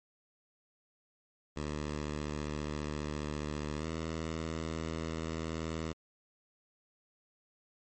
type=tone with pitch glide; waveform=10% pulse; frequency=74.8 to 80.63 Hz; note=D2 to E2; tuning=+32 to -38 cents; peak=-27 dBFS; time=1.56-5.93 s; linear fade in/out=10 ms; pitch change=+130 cents; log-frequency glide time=3.77-3.86 s; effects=MP3 32 kbps